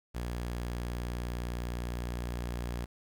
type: tone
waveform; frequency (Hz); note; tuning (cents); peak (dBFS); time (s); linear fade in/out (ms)
sawtooth; 59.8; A#1; +45; -30; 0.14-2.86; 20
effects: 10-bit